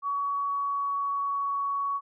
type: tone with pitch glide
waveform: sine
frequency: 1128 to 1120.2 Hz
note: C#6 to C#6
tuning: +30 to +18 cents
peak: -26 dBFS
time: 0.02-2.01 s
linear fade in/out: 50 ms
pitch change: -12 cents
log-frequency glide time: 0.17-1.62 s
effects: none